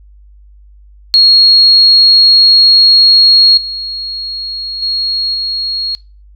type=tone with level steps; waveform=sine; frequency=4297 Hz; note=C8; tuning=45 cents sharp; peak=-3 / -18 / -12 / -14 dBFS; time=1.14-5.95 s; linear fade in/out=0 ms; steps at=3.57 / 4.82 / 5.34 s; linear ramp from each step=5 ms; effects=noise-tail reverb RT60 0.3 s tail -20 dB re dry + added 50 Hz sine -37 dBFS peak until 6.35 s